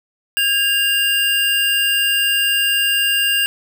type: tone pair together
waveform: square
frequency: 1624 / 2800 Hz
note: G#6 / F7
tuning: -39 / +4 cents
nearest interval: major sixth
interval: 943 cents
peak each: -21 / -16 dBFS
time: 0.37-3.46 s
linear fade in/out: 0 ms
effects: none